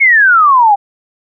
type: exponential sweep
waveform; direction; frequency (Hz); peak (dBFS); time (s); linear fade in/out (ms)
sine; down; 2232 to 784; -4; 0-0.76; 20
effects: none